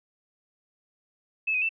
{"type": "tone with pitch steps", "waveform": "sine", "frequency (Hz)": [2605, 2506, 2658], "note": ["E7", "D#7", "E7"], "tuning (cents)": [-21, 12, 14], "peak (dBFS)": -23, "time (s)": [1.47, 1.692], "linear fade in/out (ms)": 10, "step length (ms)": 74, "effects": []}